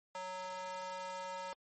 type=tone with high-pass filter; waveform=square; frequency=185 Hz; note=F#3; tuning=in tune; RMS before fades=-43 dBFS; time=0.15-1.53 s; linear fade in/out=0 ms; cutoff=750 Hz; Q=5.8; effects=MP3 32 kbps